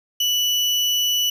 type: tone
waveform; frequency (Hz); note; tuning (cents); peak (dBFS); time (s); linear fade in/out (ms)
35% pulse; 2960; F#7; 0; -16; 0.2-1.3; 5
effects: none

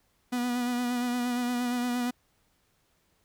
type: tone with vibrato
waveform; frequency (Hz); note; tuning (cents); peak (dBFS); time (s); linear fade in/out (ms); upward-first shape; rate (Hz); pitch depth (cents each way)
45% pulse; 244.7; B3; -16; -27; 0.32-2.11; 10; sine; 8.6; 27
effects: pink hiss -70 dBFS RMS until 3.24 s

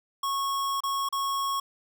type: tone with dropouts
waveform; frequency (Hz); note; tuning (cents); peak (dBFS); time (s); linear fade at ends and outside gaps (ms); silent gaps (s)
square; 1100; C#6; -14; -27; 0.23-1.6; 5; 0.805-0.835 / 1.089-1.125
effects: none

